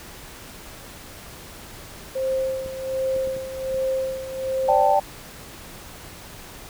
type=tone with tremolo; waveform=sine; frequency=527 Hz; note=C5; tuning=12 cents sharp; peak=-20 dBFS; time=2.15-4.95 s; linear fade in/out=10 ms; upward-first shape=sine; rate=1.3 Hz; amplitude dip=70%
type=clicks; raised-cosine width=3 ms; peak=-26 dBFS; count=5; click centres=2.661 / 3.164 / 3.274 / 3.366 / 3.744 s
type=chord; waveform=sine; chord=D suspended fourth; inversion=none; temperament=just; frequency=587.3 / 783.1 / 881 Hz; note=D5 / G5 / A5; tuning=0 / -2 / +2 cents; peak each=-20 / -18 / -22 dBFS; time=4.68-5 s; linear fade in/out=10 ms
effects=pink hiss -41 dBFS RMS until 6.69 s